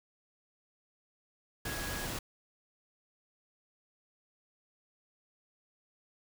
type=tone in noise; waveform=sine; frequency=1661.2 Hz; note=G#6; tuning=in tune; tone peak=-43 dBFS; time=1.65-2.06 s; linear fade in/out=5 ms; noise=pink; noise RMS=-38 dBFS; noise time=1.65-2.19 s; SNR=-8 dB; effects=none